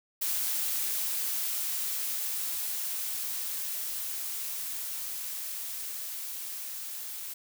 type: noise with level ramp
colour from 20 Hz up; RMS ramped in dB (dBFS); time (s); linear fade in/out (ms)
blue; -30 to -39; 0.21-7.34; 10
effects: none